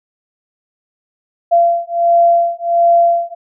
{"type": "beating tone pair", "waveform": "sine", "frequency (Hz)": [684, 685.4], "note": ["F5", "F5"], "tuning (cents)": [-36, -33], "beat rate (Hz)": 1.4, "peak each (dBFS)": -12, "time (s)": [1.51, 3.35], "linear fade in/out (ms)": 20, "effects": []}